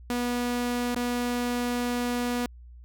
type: tone with dropouts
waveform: sawtooth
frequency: 243.3 Hz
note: B3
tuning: 26 cents flat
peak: -22 dBFS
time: 0.1-2.46 s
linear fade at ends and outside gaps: 0 ms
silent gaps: 0.945-0.962 s
effects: added 60 Hz sine -44 dBFS peak until 2.84 s